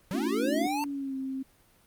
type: linear sweep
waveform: square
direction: up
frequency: 174.61 to 911 Hz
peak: -30 dBFS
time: 0.11-0.84 s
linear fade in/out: 0 ms
type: chord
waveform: sine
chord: F# minor seventh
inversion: first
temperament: just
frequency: 222 / 277.5 / 333 / 370 Hz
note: A3 / C#4 / E4 / F#4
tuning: +16 / +2 / +18 / 0 cents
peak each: -33 / -30 / -35 / -36 dBFS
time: 0.13-0.67 s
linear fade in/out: 5 ms
type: tone with pitch glide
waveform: sine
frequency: 300 to 265.7 Hz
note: D4 to C4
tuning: +37 to +27 cents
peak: -31 dBFS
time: 0.43-1.43 s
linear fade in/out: 10 ms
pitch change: -210 cents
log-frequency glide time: 0.64-1.16 s
effects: pink hiss -62 dBFS RMS until 1.86 s + Opus 32 kbps